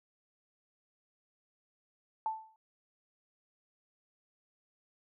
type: tone with exponential decay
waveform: sine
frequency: 880 Hz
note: A5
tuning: in tune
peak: -28 dBFS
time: 2.26-2.56 s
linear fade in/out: 1 ms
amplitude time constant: 65 ms
effects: none